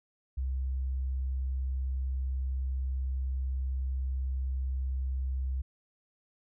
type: tone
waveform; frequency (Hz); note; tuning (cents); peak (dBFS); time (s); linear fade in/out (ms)
sine; 65.41; C2; 0; -29; 0.37-5.62; 10
effects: none